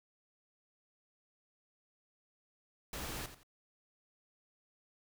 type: noise with echo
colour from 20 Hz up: pink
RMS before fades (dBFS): -42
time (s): 2.93-3.26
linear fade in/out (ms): 2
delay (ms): 86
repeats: 2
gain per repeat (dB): -11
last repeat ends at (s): 3.432
effects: none